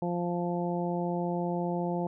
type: harmonic tone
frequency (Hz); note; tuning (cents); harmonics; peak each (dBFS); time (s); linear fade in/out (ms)
174.61; F3; 0; 1 / 2 / 3 / 4 / 5; -31 / -34 / -36 / -37 / -38; 0.02-2.07; 2
effects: none